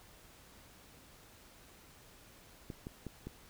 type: clicks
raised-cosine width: 3 ms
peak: -29 dBFS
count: 4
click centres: 2.702 / 2.869 / 3.067 / 3.27 s
effects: pink hiss -59 dBFS RMS until 3.49 s